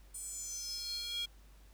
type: tone with high-pass filter sweep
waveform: square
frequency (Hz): 470.9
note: A#4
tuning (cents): +18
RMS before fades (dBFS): -41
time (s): 0.14-1.26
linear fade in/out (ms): 10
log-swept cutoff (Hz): 9000 to 3100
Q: 7.1
effects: added 50 Hz sine -56 dBFS peak until 1.73 s + pink hiss -66 dBFS RMS until 1.73 s